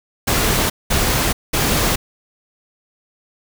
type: noise bursts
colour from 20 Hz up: pink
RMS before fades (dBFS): -17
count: 3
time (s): 0.27-1.96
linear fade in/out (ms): 10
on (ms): 430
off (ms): 200
effects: none